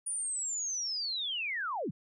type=linear sweep; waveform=sine; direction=down; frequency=9580 to 110 Hz; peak=-32 dBFS; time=0.06-1.91 s; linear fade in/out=10 ms; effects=none